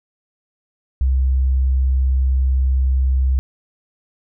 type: tone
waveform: sine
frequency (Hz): 65.41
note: C2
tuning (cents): 0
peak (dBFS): -13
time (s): 1.01-3.39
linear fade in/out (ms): 0
effects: none